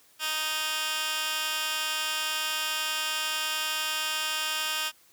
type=tone with high-pass filter; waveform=15% pulse; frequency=311.1 Hz; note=D#4; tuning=in tune; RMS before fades=-30 dBFS; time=0.19-4.92 s; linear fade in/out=50 ms; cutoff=2100 Hz; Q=1.4; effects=white hiss -60 dBFS RMS until 5.12 s + high-pass 60 Hz 12 dB/octave